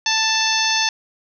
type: harmonic tone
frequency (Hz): 883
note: A5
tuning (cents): +6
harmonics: 1 / 2 / 3 / 4 / 5 / 6 / 7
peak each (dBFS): -24 / -24 / -24 / -24 / -24 / -24 / -24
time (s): 0.06-0.89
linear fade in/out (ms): 2
effects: none